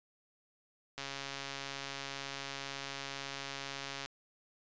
click train, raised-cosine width 0.2 ms, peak -23 dBFS, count 426, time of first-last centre 0.98-4.06 s, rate 138 Hz, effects resampled to 16000 Hz

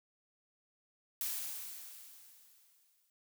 blue noise with exponential decay, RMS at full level -36 dBFS, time 1.21-3.1 s, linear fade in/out 1 ms, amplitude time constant 410 ms, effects none

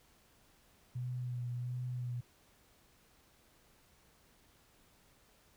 sine tone with vibrato, 123.47 Hz, B2, in tune, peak -36 dBFS, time 0.95-2.21 s, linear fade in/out 10 ms, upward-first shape sine, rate 1.4 Hz, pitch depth 24 cents each way, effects pink hiss -67 dBFS RMS until 5.56 s

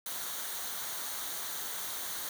white noise with comb filter, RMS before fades -38 dBFS, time 0.06-2.29 s, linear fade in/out 2 ms, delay 0.39 ms, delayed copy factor -0.55, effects none

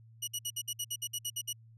15% pulse tone bursts, 2916 Hz, F#7, 26 cents flat, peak -26 dBFS, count 12, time 0.22-1.53 s, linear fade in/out 10 ms, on 56 ms, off 58 ms, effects added 113 Hz sine -54 dBFS peak until 1.77 s + resampled to 32000 Hz

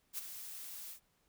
blue noise with ADSR envelope, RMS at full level -38 dBFS, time 0.13-1 s, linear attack 51 ms, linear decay 16 ms, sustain -9 dB, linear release 95 ms, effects pink hiss -75 dBFS RMS until 1.28 s

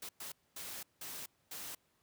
white noise bursts at uneven times, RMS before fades -45 dBFS, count 5, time 0.02-0.09 / 0.2-0.32 / 0.56-0.83 / 1.01-1.26 / 1.51-1.75 s, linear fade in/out 5 ms, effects pink hiss -75 dBFS RMS until 2.02 s + high-pass 80 Hz 12 dB/octave

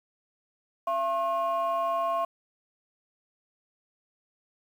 sine tone pair together, 677 / 1079 Hz, E5 / C#6, +46 / -47 cents, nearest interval minor sixth, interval 807 cents, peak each -26 dBFS, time 0.87-2.25 s, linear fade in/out 5 ms, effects tanh soft clip ceiling -21 dBFS + 9-bit

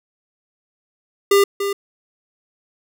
square tone with echo, 399.9 Hz, G4, 35 cents sharp, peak -11 dBFS, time 1.31-1.44 s, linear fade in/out 5 ms, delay 290 ms, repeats 1, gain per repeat -9 dB, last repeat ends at 1.73 s, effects none

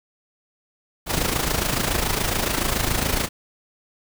pink noise with amplitude modulation, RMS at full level -20 dBFS, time 1.06-3.29 s, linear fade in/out 50 ms, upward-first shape sine, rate 27.1 Hz, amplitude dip 65%, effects none

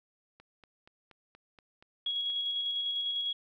click train, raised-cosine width 0.3 ms, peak -38 dBFS, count 9, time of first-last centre 0.4-2.3 s, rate 4.21 Hz
sine tone with tremolo, 3322 Hz, G#7, in tune, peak -29 dBFS, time 2.06-3.33 s, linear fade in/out 5 ms, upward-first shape square, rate 10 Hz, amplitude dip 25%
effects none

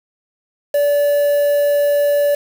triangle tone with quantisation, 578 Hz, D5, 28 cents flat, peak -10 dBFS, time 0.74-2.35 s, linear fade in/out 5 ms, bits 5, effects none

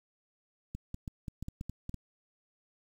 clicks, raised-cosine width 5 ms, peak -26 dBFS, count 10, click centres 0.75 / 0.944 / 1.078 / 1.282 / 1.426 / 1.484 / 1.611 / 1.696 / 1.894 / 1.943 s, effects 9-bit

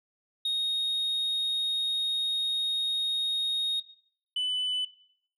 sine tone pair in turn, 3729 / 2998 Hz, A#7 / F#7, 0 / +22 cents, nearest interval major third, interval 378 cents, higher first, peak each -23 / -24 dBFS, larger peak first, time 0.45-3.8 / 4.36-4.85 s, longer first, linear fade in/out 5 ms, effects noise-tail reverb RT60 0.6 s tail -18 dB re dry + tanh soft clip ceiling -25 dBFS

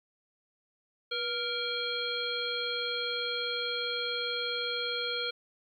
harmonic tone with a mistuned harmonic, 466.2 Hz, A#4, in tune, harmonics 1 / 3 / 5 / 7 / 9, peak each -37 / -37 / -40 / -35 / -37 dBFS, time 1.11-5.31 s, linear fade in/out 10 ms, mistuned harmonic 1, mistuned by +68 cents, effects 11-bit

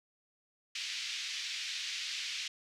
pink band-pass noise, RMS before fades -39 dBFS, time 0.75-2.48 s, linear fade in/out 5 ms, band 2300 to 5700 Hz, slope 24 dB/octave, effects none

